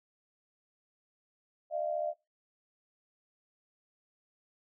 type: tone pair together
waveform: sine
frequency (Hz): 610.3 / 685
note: D#5 / F5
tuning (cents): -34 / -34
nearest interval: major second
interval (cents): 200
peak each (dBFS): -33 / -35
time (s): 1.7-2.14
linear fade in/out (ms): 50
effects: noise-tail reverb RT60 0.2 s tail -17 dB re dry